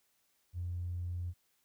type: tone with tanh clipping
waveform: triangle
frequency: 88 Hz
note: F2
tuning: 14 cents sharp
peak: -35 dBFS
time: 0.53-1.34 s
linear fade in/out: 50 ms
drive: 4 dB
effects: white hiss -75 dBFS RMS until 1.64 s